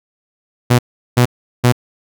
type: tone bursts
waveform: sawtooth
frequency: 122.5 Hz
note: B2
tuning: 14 cents flat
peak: -4 dBFS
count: 3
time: 0.7-1.724 s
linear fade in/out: 10 ms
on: 88 ms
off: 380 ms
effects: none